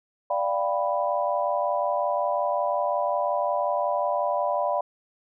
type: chord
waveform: sine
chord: G dominant seventh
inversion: second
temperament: equal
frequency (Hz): 587.3 / 698.5 / 784 / 987.8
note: D5 / F5 / G5 / B5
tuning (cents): 0 / 0 / 0 / 0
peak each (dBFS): -26 / -28 / -31 / -28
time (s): 0.3-4.81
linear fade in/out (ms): 5
effects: none